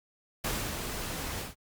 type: noise with ADSR envelope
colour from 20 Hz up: pink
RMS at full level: -31 dBFS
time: 0.44-1.55 s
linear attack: 6 ms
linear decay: 270 ms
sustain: -5 dB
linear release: 150 ms
effects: Opus 48 kbps